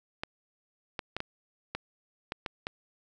clicks, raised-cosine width 0.3 ms, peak -17 dBFS, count 8, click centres 0.235 / 0.992 / 1.166 / 1.204 / 1.75 / 2.321 / 2.462 / 2.669 s, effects none

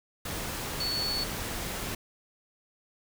sine tone in noise, 4435 Hz, C#8, in tune, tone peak -29 dBFS, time 0.8-1.24 s, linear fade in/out 5 ms, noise pink, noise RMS -35 dBFS, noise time 0.25-1.95 s, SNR +3 dB, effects none

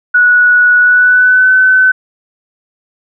sine tone with pitch glide, 1467 to 1516.1 Hz, F#6 to F#6, -15 to +42 cents, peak -4 dBFS, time 0.14-1.92 s, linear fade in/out 10 ms, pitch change +57 cents, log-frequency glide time 0.79-1.52 s, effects none

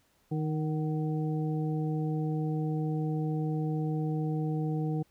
harmonic tone with a mistuned harmonic, 155.56 Hz, D#3, in tune, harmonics 1 / 2 / 3 / 5, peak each -29 / -35 / -39 / -43 dBFS, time 0.31-5.03 s, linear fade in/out 10 ms, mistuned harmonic 5, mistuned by -46 cents, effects pink hiss -69 dBFS RMS until 5.1 s

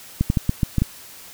clicks, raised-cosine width 5 ms, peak -5 dBFS, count 7, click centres 0.21 / 0.301 / 0.372 / 0.494 / 0.632 / 0.783 / 0.82 s, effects white hiss -42 dBFS RMS until 1.33 s

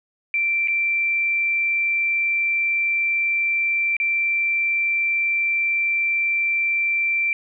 sine tone with dropouts, 2349 Hz, D7, in tune, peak -18 dBFS, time 0.34-7.33 s, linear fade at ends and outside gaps 1 ms, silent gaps 0.675-0.682 / 3.967-4 s, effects none

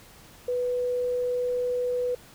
sine tone, 493.9 Hz, B4, in tune, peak -24 dBFS, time 0.48-2.15 s, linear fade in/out 5 ms, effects pink hiss -51 dBFS RMS until 2.34 s

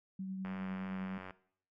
sine tone with tremolo, 190 Hz, F#3, 46 cents sharp, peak -37 dBFS, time 0.19-1.18 s, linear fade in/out 5 ms, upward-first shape triangle, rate 9.8 Hz, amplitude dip 35%
click train, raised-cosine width 0.5 ms, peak -31 dBFS, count 81, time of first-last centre 0.45-1.307 s, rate 93.3 Hz
effects noise-tail reverb RT60 0.6 s tail -18 dB re dry

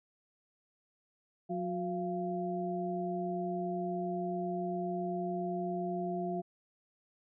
sine tone cluster, 180.7 / 361.2 / 689 Hz, F#3 / F#4 / F5, -41 / -42 / -24 cents, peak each -37 / -37 / -37 dBFS, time 1.49-6.42 s, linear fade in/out 20 ms, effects none

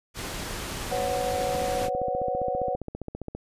pink low-pass noise, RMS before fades -34 dBFS, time 0.14-1.9 s, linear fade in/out 50 ms, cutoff 12000 Hz, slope 12 dB/octave
sine chord, B suspended second, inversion none, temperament equal with one note detuned, 501.1 / 554.4 / 740 Hz, B4 / C#5 / F#5, +25 / 0 / 0 cents, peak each -30 / -30 / -29 dBFS, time 0.91-2.76 s, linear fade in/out 10 ms
click train, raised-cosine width 2 ms, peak -21 dBFS, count 28, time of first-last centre 1.55-3.35 s, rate 15 Hz
effects resampled to 32000 Hz

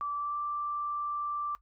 sine tone with pitch glide, 1161 to 1174.5 Hz, D6 to D6, -20 to 0 cents, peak -31 dBFS, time 0.01-1.55 s, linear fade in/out 0 ms, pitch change +20 cents, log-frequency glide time 0.15-0.37 s, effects noise-tail reverb RT60 0.1 s tail -17 dB re dry + added 50 Hz sine -63 dBFS peak until 1.61 s

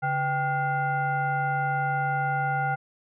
sine tone with frequency modulation, 784 Hz, G5, in tune, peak -23 dBFS, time 0.02-2.76 s, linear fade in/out 20 ms, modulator 642 Hz, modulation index 1.1, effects none

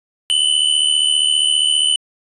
square tone pair together, 2963 / 3038 Hz, F#7 / F#7, +2 / +45 cents, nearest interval unison, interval 43 cents, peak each -17 / -16 dBFS, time 0.3-1.96 s, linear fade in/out 0 ms, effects resampled to 24000 Hz

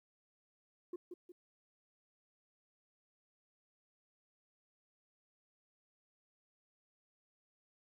sine tone with echo, 355.1 Hz, F4, 29 cents sharp, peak -37 dBFS, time 0.93-0.96 s, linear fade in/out 5 ms, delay 180 ms, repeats 2, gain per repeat -7 dB, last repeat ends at 1.32 s, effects tanh soft clip ceiling -39 dBFS + 13-bit

